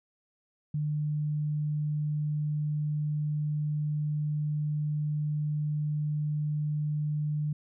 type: tone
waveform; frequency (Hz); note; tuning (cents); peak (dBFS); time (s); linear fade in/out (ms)
sine; 150; D3; +37; -27; 0.74-7.53; 5
effects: none